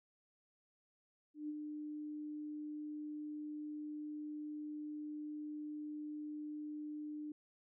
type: tone with ADSR envelope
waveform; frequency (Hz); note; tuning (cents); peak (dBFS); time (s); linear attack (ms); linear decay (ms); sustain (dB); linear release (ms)
sine; 300.4; D4; +39; -38; 1.34-7.32; 150; 34; -4; 3
effects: none